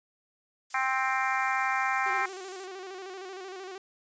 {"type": "noise", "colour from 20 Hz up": "violet", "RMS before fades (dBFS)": -39, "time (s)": [0.7, 2.66], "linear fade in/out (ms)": 5}
{"type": "harmonic tone", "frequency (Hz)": 263, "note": "C4", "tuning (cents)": 9, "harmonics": [3, 4, 5, 6, 7, 8, 9], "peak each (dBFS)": [-31, -32, -33, -34, -34, -35, -36], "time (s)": [0.74, 2.26], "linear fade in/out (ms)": 5}
{"type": "tone with vibrato", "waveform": "sawtooth", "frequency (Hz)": 377.4, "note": "F#4", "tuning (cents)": 34, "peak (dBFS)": -35, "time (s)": [2.06, 3.78], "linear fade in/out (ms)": 2, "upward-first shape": "square", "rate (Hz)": 13, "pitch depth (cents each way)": 55}
{"effects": ["resampled to 16000 Hz"]}